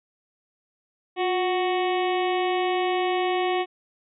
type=harmonic tone with a mistuned harmonic; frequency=370 Hz; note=F#4; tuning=in tune; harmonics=1 / 2 / 3 / 5 / 6 / 7 / 8 / 9 / 10; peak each=-24 / -26 / -33 / -36 / -35 / -39 / -37 / -41 / -44 dBFS; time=1.16-3.66 s; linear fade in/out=50 ms; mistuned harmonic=1; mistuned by=-53 cents; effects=none